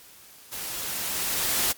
white noise with level ramp, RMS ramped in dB -35 to -23 dBFS, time 0.51-1.73 s, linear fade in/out 20 ms, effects white hiss -50 dBFS RMS until 1.77 s + MP3 96 kbps

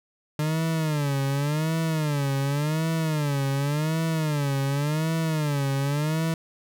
40% pulse tone with vibrato, 149.4 Hz, D3, 30 cents sharp, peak -22 dBFS, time 0.39-6.34 s, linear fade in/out 2 ms, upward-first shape sine, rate 0.89 Hz, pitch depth 150 cents each way, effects none

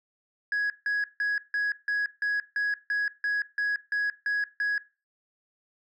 sine tone bursts, 1667 Hz, G#6, 6 cents sharp, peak -22 dBFS, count 13, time 0.52-4.78 s, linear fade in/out 2 ms, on 180 ms, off 160 ms, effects noise-tail reverb RT60 0.3 s tail -18 dB re dry + tanh soft clip ceiling -23 dBFS

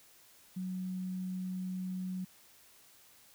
sine tone, 185 Hz, F#3, in tune, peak -35 dBFS, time 0.56-2.25 s, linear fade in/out 10 ms, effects white hiss -61 dBFS RMS until 3.34 s

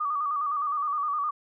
sine tone with vibrato, 1179 Hz, D6, 6 cents sharp, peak -25 dBFS, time 0-1.31 s, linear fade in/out 10 ms, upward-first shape square, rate 9.7 Hz, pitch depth 61 cents each way, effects none

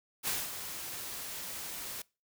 white noise with ADSR envelope, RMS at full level -32 dBFS, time 0.23-2.02 s, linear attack 45 ms, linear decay 210 ms, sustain -9 dB, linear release 4 ms, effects noise-tail reverb RT60 0.3 s tail -24 dB re dry

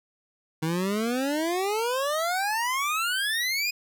25% pulse exponential sweep, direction up, 155.56 to 2508 Hz, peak -21 dBFS, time 0.62-3.71 s, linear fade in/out 10 ms, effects none

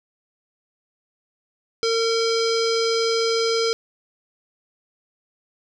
square tone with low-pass filter, 455.5 Hz, A#4, 40 cents flat, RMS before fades -21 dBFS, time 1.83-3.73 s, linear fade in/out 0 ms, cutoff 5100 Hz, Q 5, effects none

